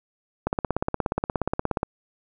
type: click train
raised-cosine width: 1 ms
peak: -9 dBFS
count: 24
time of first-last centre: 0.47-1.831 s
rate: 16.9 Hz
effects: none